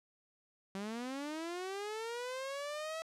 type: linear sweep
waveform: sawtooth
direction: up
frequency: 190 to 654 Hz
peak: -35 dBFS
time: 0.75-3.02 s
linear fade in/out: 0 ms
effects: low-pass 9000 Hz 12 dB/octave